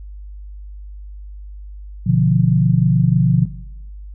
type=chord; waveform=sine; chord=B diminished; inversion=none; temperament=equal with one note detuned; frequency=123.47 / 146.83 / 173.21 Hz; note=B2 / D3 / F3; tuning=0 / 0 / -14 cents; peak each=-16 dBFS; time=2.06-3.46 s; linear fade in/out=10 ms; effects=noise-tail reverb RT60 0.9 s tail -17 dB re dry + added 50 Hz sine -31 dBFS peak until 4.14 s